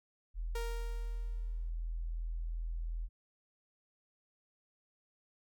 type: tone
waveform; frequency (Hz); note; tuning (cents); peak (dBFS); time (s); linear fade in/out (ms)
sine; 41.35; E1; +6; -35; 0.34-3.09; 50
type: tone with exponential decay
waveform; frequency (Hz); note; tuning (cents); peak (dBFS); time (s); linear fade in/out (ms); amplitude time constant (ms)
sawtooth; 466.2; A#4; 0; -34; 0.55-1.7; 5; 250
effects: none